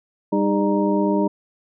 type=tone cluster; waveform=sine; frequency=199 / 308.1 / 404.2 / 599 / 936 Hz; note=G3 / D#4 / G#4 / D5 / A#5; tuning=+26 / -17 / -47 / +34 / +7 cents; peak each=-21 / -21 / -24 / -25 / -26 dBFS; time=0.32-1.28 s; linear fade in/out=10 ms; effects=none